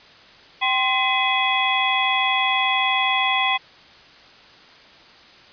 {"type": "tone cluster", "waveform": "sine", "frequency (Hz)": [775, 1046, 2028, 2527, 3354], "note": ["G5", "C6", "B6", "D#7", "G#7"], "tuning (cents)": [-20, -1, 45, 26, 16], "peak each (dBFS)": -24, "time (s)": [0.61, 3.58], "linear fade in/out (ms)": 20, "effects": ["white hiss -47 dBFS RMS until 5.52 s", "resampled to 11025 Hz"]}